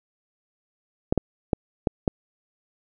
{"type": "clicks", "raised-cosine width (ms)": 2, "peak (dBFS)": -6, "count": 5, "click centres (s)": [1.125, 1.177, 1.532, 1.872, 2.078], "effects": []}